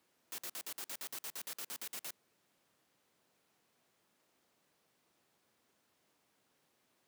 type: noise bursts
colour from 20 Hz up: white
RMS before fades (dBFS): -43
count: 16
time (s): 0.32-2.106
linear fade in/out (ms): 0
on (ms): 61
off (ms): 54
effects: pink hiss -75 dBFS RMS until 7.07 s + high-pass 200 Hz 12 dB/octave